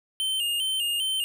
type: tone with vibrato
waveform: square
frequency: 2960 Hz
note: F#7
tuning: in tune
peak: -25 dBFS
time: 0.2-1.24 s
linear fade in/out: 0 ms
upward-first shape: square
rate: 2.5 Hz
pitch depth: 76 cents each way
effects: none

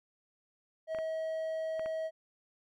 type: tone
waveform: triangle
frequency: 640 Hz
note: D#5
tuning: 49 cents sharp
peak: -31 dBFS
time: 0.87-2.11 s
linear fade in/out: 50 ms
type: clicks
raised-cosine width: 0.5 ms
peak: -29 dBFS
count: 4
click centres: 0.948 / 0.987 / 1.795 / 1.86 s
effects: none

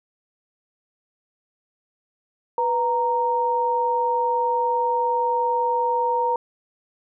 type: tone pair together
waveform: sine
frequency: 492.8 / 930.3 Hz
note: B4 / A#5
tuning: -4 / -4 cents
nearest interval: major seventh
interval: 1100 cents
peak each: -24 / -20 dBFS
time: 2.58-6.36 s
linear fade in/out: 2 ms
effects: none

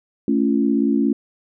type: chord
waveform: sine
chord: A augmented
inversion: none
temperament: equal with one note detuned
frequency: 220 / 277.2 / 341.8 Hz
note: A3 / C#4 / E#4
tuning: 0 / 0 / -37 cents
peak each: -19 / -18 / -23 dBFS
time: 0.28-1.13 s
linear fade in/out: 2 ms
effects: none

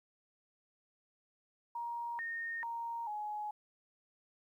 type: tone with pitch steps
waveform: sine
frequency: 942 / 1840 / 931 / 841 Hz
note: A#5 / A#6 / A#5 / G#5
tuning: +18 / -23 / -2 / +22 cents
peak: -37 dBFS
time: 1.75-3.51 s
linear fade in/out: 5 ms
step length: 440 ms
effects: 12-bit

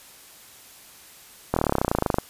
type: slowing click train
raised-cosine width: 1 ms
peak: -6 dBFS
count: 21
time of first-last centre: 1.54-2.185 s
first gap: 24 ms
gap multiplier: 1.03
effects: white hiss -48 dBFS RMS until 2.29 s + resampled to 32000 Hz

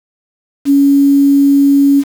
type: tone with quantisation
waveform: sine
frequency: 280 Hz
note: C#4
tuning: 18 cents sharp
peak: -5 dBFS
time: 0.65-2.04 s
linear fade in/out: 50 ms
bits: 5
effects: none

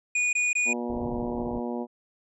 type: tone bursts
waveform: square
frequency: 2457 Hz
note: D#7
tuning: 22 cents flat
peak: -23 dBFS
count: 3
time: 0.15-0.732 s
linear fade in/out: 5 ms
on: 180 ms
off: 21 ms
type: harmonic tone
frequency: 120 Hz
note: B2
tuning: 49 cents flat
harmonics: 2 / 3 / 4 / 5 / 6 / 7 / 8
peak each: -31 / -35 / -37 / -39 / -41 / -42 / -43 dBFS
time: 0.65-1.87 s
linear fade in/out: 50 ms
type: low-pass noise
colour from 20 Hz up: pink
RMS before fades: -37 dBFS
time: 0.89-1.6 s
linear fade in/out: 10 ms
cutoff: 1000 Hz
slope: 96 dB/octave
effects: resampled to 22050 Hz

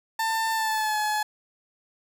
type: tone with pitch glide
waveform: 30% pulse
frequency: 894 to 850.2 Hz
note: A5 to G#5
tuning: +27 to +40 cents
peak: -21 dBFS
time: 0.19-1.23 s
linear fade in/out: 5 ms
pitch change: -87 cents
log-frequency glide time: 0.52-0.98 s
effects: none

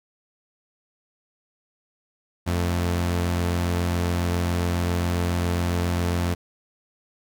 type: tone pair together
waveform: sawtooth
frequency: 87.31 / 220 Hz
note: F2 / A3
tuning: 0 / 0 cents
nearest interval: octave + major third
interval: 1600 cents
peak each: -18 / -28 dBFS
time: 2.46-6.35 s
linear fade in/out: 20 ms
effects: none

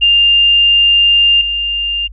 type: tone with level steps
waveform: sine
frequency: 2801 Hz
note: F7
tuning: 4 cents sharp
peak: -6 / -14 dBFS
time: 0.01-2.08 s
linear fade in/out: 20 ms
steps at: 1.41 s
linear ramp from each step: 2 ms
effects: added 50 Hz sine -29 dBFS peak until 2.12 s

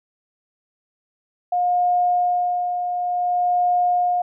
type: tone with tremolo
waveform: sine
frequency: 714 Hz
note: F5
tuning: 38 cents sharp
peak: -15 dBFS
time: 1.52-4.22 s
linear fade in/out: 5 ms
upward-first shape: sine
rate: 0.56 Hz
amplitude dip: 50%
effects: none

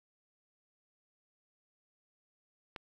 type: click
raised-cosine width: 0.3 ms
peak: -25 dBFS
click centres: 2.762 s
effects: 9-bit

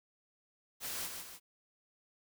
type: noise with echo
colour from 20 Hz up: white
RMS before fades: -40 dBFS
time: 0.8-1.1 s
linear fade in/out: 50 ms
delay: 150 ms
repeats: 2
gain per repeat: -5 dB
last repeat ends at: 1.4 s
effects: none

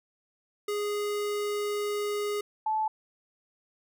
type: tone pair in turn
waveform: square / sine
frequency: 413.7 / 869.5 Hz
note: G#4 / A5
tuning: -7 / -21 cents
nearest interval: octave + minor second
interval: 1286 cents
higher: second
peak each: -29 / -25 dBFS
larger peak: second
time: 0.68-2.41 / 2.66-2.88 s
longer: first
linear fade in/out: 5 ms
effects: none

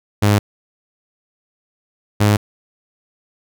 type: tone pair in turn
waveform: sawtooth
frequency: 103.2 / 104.22 Hz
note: G#2 / G#2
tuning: -10 / +7 cents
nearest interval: unison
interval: 17 cents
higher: second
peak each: -7 dBFS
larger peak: neither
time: 0.22-0.39 / 2.2-2.37 s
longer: neither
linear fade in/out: 10 ms
effects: none

